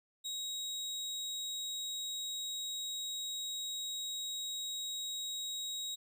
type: tone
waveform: 30% pulse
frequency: 3800 Hz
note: A#7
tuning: 33 cents sharp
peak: -35 dBFS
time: 0.24-5.96 s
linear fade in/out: 20 ms
effects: none